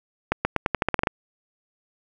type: accelerating click train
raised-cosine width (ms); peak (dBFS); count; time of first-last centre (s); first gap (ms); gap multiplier
0.5; -5; 11; 0.32-1.072; 130; 0.87
effects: none